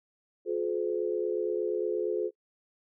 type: tone cluster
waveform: sine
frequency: 356.8 / 425.3 / 510 Hz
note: F4 / G#4 / C5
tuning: +37 / +41 / -44 cents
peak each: -31 / -30 / -35 dBFS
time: 0.45-2.31 s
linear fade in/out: 50 ms
effects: noise-tail reverb RT60 0.1 s tail -23 dB re dry